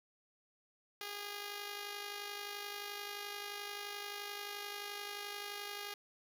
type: tone with amplitude modulation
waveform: 5% pulse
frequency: 409.1 Hz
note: G#4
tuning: 26 cents flat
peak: -29 dBFS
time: 1.01-5.94 s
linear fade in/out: 2 ms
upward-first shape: sine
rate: 51.5 Hz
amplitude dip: 45%
effects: none